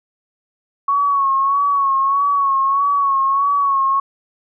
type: tone with vibrato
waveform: sine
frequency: 1108.7 Hz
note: C#6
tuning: in tune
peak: -13 dBFS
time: 0.88-4 s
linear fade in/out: 5 ms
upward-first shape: sine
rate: 1.6 Hz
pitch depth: 46 cents each way
effects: none